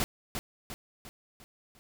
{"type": "noise with echo", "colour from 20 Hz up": "pink", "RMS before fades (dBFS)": -29, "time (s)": [0, 0.04], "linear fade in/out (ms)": 0, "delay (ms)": 350, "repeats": 5, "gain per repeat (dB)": -6, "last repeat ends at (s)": 1.79, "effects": []}